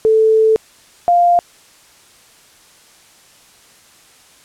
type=tone pair in turn; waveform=sine; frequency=440 / 698.5 Hz; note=A4 / F5; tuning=0 / 0 cents; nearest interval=minor sixth; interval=800 cents; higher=second; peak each=-8 dBFS; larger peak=neither; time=0.05-0.56 / 1.08-1.39 s; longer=first; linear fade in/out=0 ms; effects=white hiss -47 dBFS RMS until 4.44 s + low-pass 10000 Hz 12 dB/octave